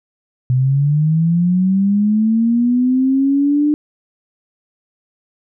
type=linear sweep; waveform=sine; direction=up; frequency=124.7 to 300 Hz; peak=-11 dBFS; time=0.5-3.74 s; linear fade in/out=0 ms; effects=none